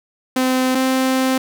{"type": "tone pair in turn", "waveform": "sawtooth", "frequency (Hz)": [257.6, 261.2], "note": ["C4", "C4"], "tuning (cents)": [-27, -3], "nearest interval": "unison", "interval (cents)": 24, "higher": "second", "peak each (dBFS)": -11, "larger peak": "neither", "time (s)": [[0.36, 0.75], [0.75, 1.38]], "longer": "second", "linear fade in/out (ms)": 5, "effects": []}